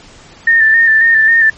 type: tone with vibrato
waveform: sine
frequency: 1800 Hz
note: A6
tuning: 39 cents sharp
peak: -5 dBFS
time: 0.47-1.5 s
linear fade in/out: 5 ms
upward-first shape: square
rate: 3.7 Hz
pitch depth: 31 cents each way
effects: pink hiss -39 dBFS RMS until 1.57 s + MP3 32 kbps